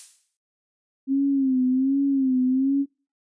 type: noise with exponential decay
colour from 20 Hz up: violet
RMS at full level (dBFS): -34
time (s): 0-0.37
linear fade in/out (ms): 0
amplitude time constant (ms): 79
type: tone with vibrato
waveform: sine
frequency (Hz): 266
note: C4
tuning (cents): +29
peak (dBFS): -18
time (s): 1.07-2.86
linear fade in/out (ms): 50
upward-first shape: sine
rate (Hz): 1.3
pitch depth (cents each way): 81
effects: noise-tail reverb RT60 0.3 s tail -20 dB re dry + resampled to 22050 Hz